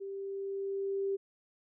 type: tone with level ramp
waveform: sine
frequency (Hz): 392.8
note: G4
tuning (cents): +4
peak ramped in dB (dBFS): -38 to -29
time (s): 0-1.17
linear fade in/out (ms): 20
effects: none